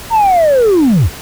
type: linear sweep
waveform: sine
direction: down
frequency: 932.3 to 55.1 Hz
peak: -4 dBFS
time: 0.1-1.1 s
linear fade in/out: 50 ms
effects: tanh soft clip ceiling -5 dBFS + pink hiss -29 dBFS RMS until 1.21 s